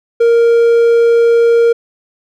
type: tone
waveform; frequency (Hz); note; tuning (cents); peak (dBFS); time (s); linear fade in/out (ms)
triangle; 466.2; A#4; 0; -4; 0.2-1.73; 10
effects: none